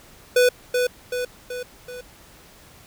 square tone with echo, 495.6 Hz, B4, 6 cents sharp, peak -14 dBFS, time 0.36-0.49 s, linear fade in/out 5 ms, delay 380 ms, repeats 4, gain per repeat -5 dB, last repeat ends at 2.01 s, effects pink hiss -49 dBFS RMS until 2.86 s

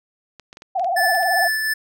clicks, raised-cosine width 0.2 ms, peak -23 dBFS, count 8, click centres 0.397 / 0.529 / 0.571 / 0.621 / 0.796 / 0.845 / 1.149 / 1.231 s
sine tone with vibrato, 722 Hz, F#5, 43 cents flat, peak -18 dBFS, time 0.75-1.48 s, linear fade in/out 10 ms, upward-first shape triangle, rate 18 Hz, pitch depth 150 cents each way
square tone with tremolo, 1749 Hz, A6, 11 cents flat, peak -17 dBFS, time 0.96-1.74 s, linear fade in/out 10 ms, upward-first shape triangle, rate 2.7 Hz, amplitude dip 45%
effects none

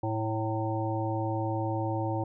harmonic tone with a mistuned harmonic, 110 Hz, A2, in tune, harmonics 1 / 3 / 5 / 7 / 8, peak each -31 / -33 / -36 / -36 / -37 dBFS, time 0.03-2.24 s, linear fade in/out 5 ms, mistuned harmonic 8, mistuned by +58 cents, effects none

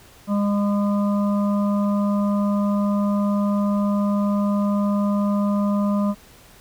harmonic tone, 203.4 Hz, G#3, 36 cents flat, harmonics 1 / 3 / 5 / 6, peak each -18 / -28 / -32 / -34 dBFS, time 0.27-6.15 s, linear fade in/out 50 ms, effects pink hiss -49 dBFS RMS until 6.6 s

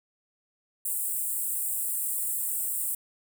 pink high-pass noise, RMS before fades -30 dBFS, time 0.85-2.95 s, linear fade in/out 5 ms, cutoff 7800 Hz, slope 96 dB/octave, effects none

